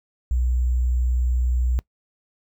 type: tone with sample-and-hold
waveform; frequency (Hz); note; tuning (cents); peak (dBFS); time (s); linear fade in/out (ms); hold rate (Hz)
sine; 61.7; B1; -1; -18; 0.31-1.79; 0; 7350
effects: noise-tail reverb RT60 0.1 s tail -22 dB re dry